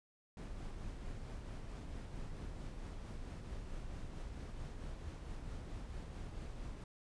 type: noise with tremolo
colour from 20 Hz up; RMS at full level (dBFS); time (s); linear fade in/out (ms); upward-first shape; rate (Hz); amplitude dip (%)
brown; -44; 0.37-6.84; 2; triangle; 4.5; 35
effects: resampled to 22050 Hz